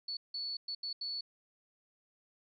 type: tone bursts at uneven times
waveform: sine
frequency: 4435 Hz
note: C#8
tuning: in tune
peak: -36 dBFS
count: 5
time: 0.08-0.17 / 0.34-0.57 / 0.68-0.75 / 0.83-0.93 / 1.01-1.21 s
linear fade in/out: 5 ms
effects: none